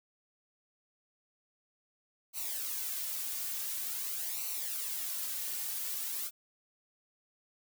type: noise with flanger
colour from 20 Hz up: blue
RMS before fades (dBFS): -37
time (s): 2.33-6.31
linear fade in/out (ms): 50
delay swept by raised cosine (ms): 0.58 to 3.08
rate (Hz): 0.47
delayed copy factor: -0.65
effects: none